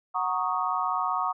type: chord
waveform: sine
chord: D# minor seventh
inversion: first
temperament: equal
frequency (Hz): 740 / 932.3 / 1108.7 / 1244.5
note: F#5 / A#5 / C#6 / D#6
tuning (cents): 0 / 0 / 0 / 0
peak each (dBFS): -31 / -31 / -29 / -30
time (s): 0.14-1.33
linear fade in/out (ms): 20
effects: none